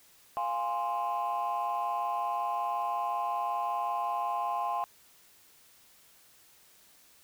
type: chord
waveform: sine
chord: F minor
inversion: none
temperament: equal with one note detuned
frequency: 698.5 / 823.9 / 1046.5 Hz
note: F5 / Ab5 / C6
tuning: 0 / -14 / 0 cents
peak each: -33 / -32 / -31 dBFS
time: 0.37-4.84 s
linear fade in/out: 0 ms
effects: tanh soft clip ceiling -24 dBFS + white hiss -60 dBFS RMS until 7.23 s